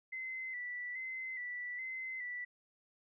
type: tone with vibrato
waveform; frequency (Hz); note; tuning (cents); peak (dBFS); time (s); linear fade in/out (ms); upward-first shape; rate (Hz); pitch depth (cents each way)
sine; 2010; B6; +30; -39; 0.12-2.45; 10; square; 1.2; 39
effects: none